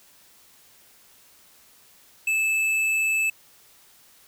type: tone with hard clipping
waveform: sine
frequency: 2621 Hz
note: E7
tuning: 11 cents flat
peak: -22 dBFS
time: 2.27-3.3 s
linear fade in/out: 5 ms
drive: 8 dB
effects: white hiss -55 dBFS RMS until 4.27 s